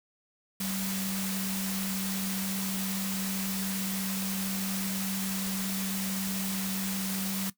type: tone in noise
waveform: sine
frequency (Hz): 192.3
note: G3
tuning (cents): -33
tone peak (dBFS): -32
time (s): 0.6-7.5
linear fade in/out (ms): 5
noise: white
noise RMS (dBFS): -35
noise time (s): 0.6-7.5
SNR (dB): 0
effects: noise-tail reverb RT60 0.1 s tail -17 dB re dry